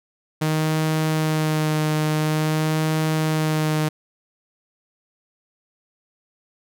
sawtooth tone with vibrato, 155.5 Hz, D#3, 1 cent flat, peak -15 dBFS, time 0.41-3.89 s, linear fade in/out 10 ms, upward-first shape sine, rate 0.48 Hz, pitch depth 18 cents each way, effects none

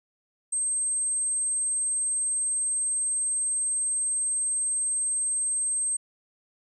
sine tone, 8320 Hz, C9, 11 cents flat, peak -24 dBFS, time 0.52-5.97 s, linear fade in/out 10 ms, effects none

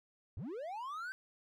triangle linear sweep, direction up, 70 to 1568 Hz, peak -38 dBFS, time 0.37-1.12 s, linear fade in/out 0 ms, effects none

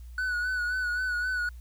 triangle tone with vibrato, 1480 Hz, F#6, in tune, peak -25 dBFS, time 0.18-1.49 s, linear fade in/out 2 ms, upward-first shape sine, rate 3.8 Hz, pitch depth 41 cents each way, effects added 60 Hz sine -41 dBFS peak until 1.6 s + white hiss -64 dBFS RMS until 1.6 s

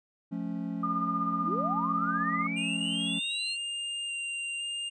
triangle chord, F augmented, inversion none, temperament equal with one note detuned, 174.61 / 217.1 / 277.2 Hz, F3 / A3 / C#4, 0 / -23 / 0 cents, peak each -34 dBFS, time 0.31-3.2 s, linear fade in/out 20 ms
sine tone with tremolo, 1212 Hz, D#6, 46 cents flat, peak -26 dBFS, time 0.83-2.47 s, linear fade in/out 5 ms, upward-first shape sine, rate 16 Hz, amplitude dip 55%
sine linear sweep, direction up, 161.9 to 4300 Hz, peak -33 dBFS, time 1.4-3.57 s, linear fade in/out 50 ms
square tone with vibrato, 2794 Hz, F7, in tune, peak -33 dBFS, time 2.56-4.9 s, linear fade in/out 20 ms, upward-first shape square, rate 0.98 Hz, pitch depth 9 cents each way
effects resampled to 22050 Hz

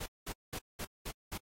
pink noise bursts, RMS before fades -40 dBFS, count 6, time 0-1.378 s, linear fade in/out 10 ms, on 63 ms, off 200 ms, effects AAC 48 kbps

